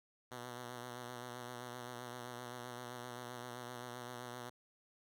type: tone with vibrato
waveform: 5% pulse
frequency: 122.6 Hz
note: B2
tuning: 12 cents flat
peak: -34 dBFS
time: 0.31-4.5 s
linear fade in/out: 10 ms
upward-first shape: sine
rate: 7.7 Hz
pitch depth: 39 cents each way
effects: none